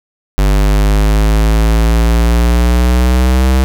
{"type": "exponential sweep", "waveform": "square", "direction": "up", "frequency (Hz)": [49, 65.41], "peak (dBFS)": -8, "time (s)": [0.38, 3.64], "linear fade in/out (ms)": 0, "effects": []}